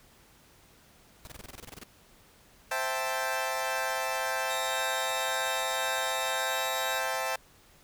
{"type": "noise bursts", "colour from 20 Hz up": "pink", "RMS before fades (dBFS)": -44, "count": 13, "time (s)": [1.25, 1.835], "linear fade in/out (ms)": 0, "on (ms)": 21, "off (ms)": 26}
{"type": "chord", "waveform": "20% pulse", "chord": "A minor seventh", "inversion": "first", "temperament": "equal", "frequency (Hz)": [523.3, 659.3, 784, 880], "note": ["C5", "E5", "G5", "A5"], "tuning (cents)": [0, 0, 0, 0], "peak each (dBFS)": -30, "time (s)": [2.71, 7.36], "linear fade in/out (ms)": 5}
{"type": "tone with pitch glide", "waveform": "sawtooth", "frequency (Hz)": [3729, 3788], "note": ["A#7", "A#7"], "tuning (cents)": [0, 27], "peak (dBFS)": -33, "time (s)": [4.49, 7], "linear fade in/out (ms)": 20, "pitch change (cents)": 27, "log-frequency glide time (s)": [6.37, 6.63]}
{"effects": ["pink hiss -59 dBFS RMS until 7.83 s"]}